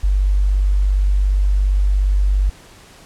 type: tone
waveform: sine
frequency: 48.63 Hz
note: G1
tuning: 13 cents flat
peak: -12 dBFS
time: 0.03-2.5 s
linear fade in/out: 10 ms
effects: pink hiss -44 dBFS RMS until 3.05 s + low-pass 10000 Hz 12 dB/octave